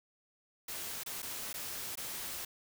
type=noise with dropouts; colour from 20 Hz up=white; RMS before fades=-41 dBFS; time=0.68-2.45 s; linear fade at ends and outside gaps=5 ms; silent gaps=1.035-1.061 / 1.221-1.227 / 1.53-1.54 / 1.955-1.973 s; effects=none